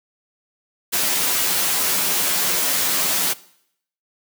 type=noise with comb filter; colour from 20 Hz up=white; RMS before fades=-20 dBFS; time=0.92-3.34 s; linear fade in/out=20 ms; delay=11 ms; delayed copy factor=+0.75; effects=noise-tail reverb RT60 0.7 s tail -20 dB re dry + high-pass 150 Hz 12 dB/octave